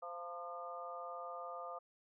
harmonic tone with a mistuned harmonic, 173.2 Hz, F3, 14 cents flat, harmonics 3 / 4 / 5 / 6 / 7, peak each -49 / -48 / -54 / -57 / -47 dBFS, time 0.02-1.79 s, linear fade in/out 10 ms, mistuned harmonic 5, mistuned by +50 cents, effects none

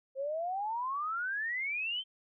sine exponential sweep, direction up, 523 to 3162 Hz, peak -32 dBFS, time 0.15-2.04 s, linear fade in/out 50 ms, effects none

